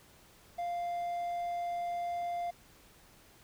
triangle tone, 697 Hz, F5, 4 cents flat, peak -31 dBFS, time 0.58-2.51 s, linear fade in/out 10 ms, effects pink hiss -60 dBFS RMS until 3.43 s

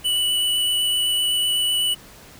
square tone with vibrato, 2960 Hz, F#7, in tune, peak -19 dBFS, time 0.04-1.95 s, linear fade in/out 20 ms, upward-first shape triangle, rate 7.9 Hz, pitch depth 12 cents each way, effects pink hiss -45 dBFS RMS until 2.39 s

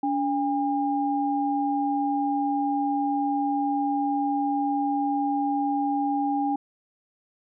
sine tone pair together, 285.6 / 807.8 Hz, D4 / G#5, -48 / -48 cents, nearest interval octave + tritone, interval 1800 cents, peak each -25 dBFS, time 0.03-6.56 s, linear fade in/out 5 ms, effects none

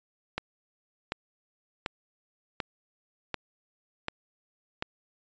click train, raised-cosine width 0.3 ms, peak -14 dBFS, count 7, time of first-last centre 0.38-4.824 s, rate 1.35 Hz, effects resampled to 16000 Hz

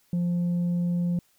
sine tone, 174.61 Hz, F3, in tune, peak -20 dBFS, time 0.13-1.19 s, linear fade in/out 2 ms, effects tanh soft clip ceiling -22 dBFS + white hiss -65 dBFS RMS until 1.38 s

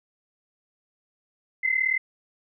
sine tone pair together, 2040 / 2078 Hz, C7 / C7, -44 / -12 cents, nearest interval unison, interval 32 cents, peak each -24 dBFS, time 1.63-1.98 s, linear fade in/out 10 ms, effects none

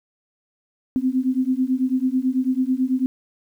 sine beating tone pair, 253.8 / 262.9 Hz, B3 / C4, +47 / +8 cents, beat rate 9.1 Hz, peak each -21 dBFS, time 0.96-3.06 s, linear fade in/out 0 ms, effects 9-bit

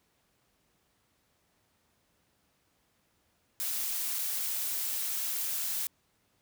blue noise with dropouts, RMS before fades -33 dBFS, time 3.6-5.87 s, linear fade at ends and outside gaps 0 ms, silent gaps 4.186-4.19 s, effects pink hiss -72 dBFS RMS until 6.41 s + high-pass 60 Hz 12 dB/octave

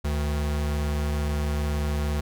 square tone pair together, 73.37 / 155.56 Hz, D2 / D#3, -1 / 0 cents, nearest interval octave + minor second, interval 1301 cents, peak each -25 / -34 dBFS, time 0.04-2.21 s, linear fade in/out 10 ms, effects none

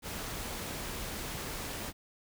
pink noise, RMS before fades -39 dBFS, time 0.02-1.93 s, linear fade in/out 50 ms, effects none

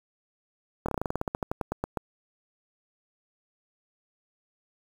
slowing click train, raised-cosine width 1 ms, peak -14 dBFS, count 18, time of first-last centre 0.86-1.973 s, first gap 25 ms, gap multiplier 1.11, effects 7-bit

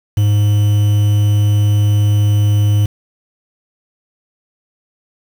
triangle tone with quantisation, 103.83 Hz, G#2, in tune, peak -7 dBFS, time 0.17-2.86 s, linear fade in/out 5 ms, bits 5, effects none

